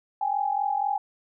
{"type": "tone pair together", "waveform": "sine", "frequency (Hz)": [794.9, 839], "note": ["G5", "G#5"], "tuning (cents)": [24, 17], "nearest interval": "minor second", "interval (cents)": 93, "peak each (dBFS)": -26, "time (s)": [0.21, 0.98], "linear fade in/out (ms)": 5, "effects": []}